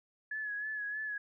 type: tone with vibrato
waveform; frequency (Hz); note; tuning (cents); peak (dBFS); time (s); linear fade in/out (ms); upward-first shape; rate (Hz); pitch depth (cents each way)
sine; 1700; G#6; +40; -35; 0.31-1.18; 5; sine; 3.2; 41
effects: none